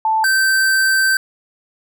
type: tone pair in turn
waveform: sine / square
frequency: 880 / 1553.1 Hz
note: A5 / G6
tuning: 0 / -17 cents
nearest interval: minor seventh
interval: 983 cents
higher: second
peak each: -13 dBFS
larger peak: neither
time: 0.05-0.24 / 0.24-1.17 s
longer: second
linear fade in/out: 2 ms
effects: none